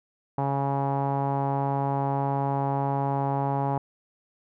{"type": "tone with low-pass filter", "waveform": "sawtooth", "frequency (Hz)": 138.59, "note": "C#3", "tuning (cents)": 0, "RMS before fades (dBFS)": -26, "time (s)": [0.38, 3.78], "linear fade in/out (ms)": 2, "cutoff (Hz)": 870, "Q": 5.4, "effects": []}